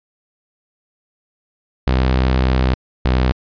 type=tone pair in turn; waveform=sawtooth; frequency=64.2 / 63.39 Hz; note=C2 / B1; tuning=-32 / +46 cents; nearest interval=unison; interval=22 cents; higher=first; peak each=-9 dBFS; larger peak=neither; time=1.87-2.74 / 3.05-3.32 s; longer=first; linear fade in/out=0 ms; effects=resampled to 11025 Hz